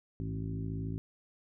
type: harmonic tone with a mistuned harmonic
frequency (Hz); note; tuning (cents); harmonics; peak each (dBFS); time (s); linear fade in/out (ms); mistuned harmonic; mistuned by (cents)
53.9; A1; -35; 1 / 2 / 3 / 4 / 5 / 6 / 7; -43 / -37 / -39 / -50 / -42 / -52 / -49; 0.2-0.98; 0; 2; -68
effects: none